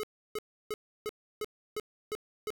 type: tone bursts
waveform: square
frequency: 426.5 Hz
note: G#4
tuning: 46 cents sharp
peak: -33 dBFS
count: 8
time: 0-2.504 s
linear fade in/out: 0 ms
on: 33 ms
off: 320 ms
effects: none